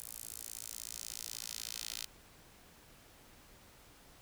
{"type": "tone with high-pass filter sweep", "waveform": "10% pulse", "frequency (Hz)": 56.3, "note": "A1", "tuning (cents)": 40, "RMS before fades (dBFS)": -45, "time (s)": [0, 2.05], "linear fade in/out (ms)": 0, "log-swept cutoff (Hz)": [9600, 4000], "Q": 1.2, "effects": ["pink hiss -60 dBFS RMS until 4.21 s"]}